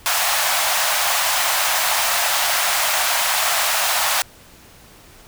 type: high-pass noise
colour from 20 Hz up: pink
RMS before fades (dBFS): -19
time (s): 0.06-4.22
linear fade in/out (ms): 0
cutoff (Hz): 640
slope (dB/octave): 48
effects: pink hiss -46 dBFS RMS until 5.27 s